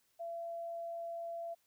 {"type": "tone", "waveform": "sine", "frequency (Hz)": 676, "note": "E5", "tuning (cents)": 43, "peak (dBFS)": -39, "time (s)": [0.19, 1.55], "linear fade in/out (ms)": 20, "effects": ["white hiss -75 dBFS RMS until 1.66 s"]}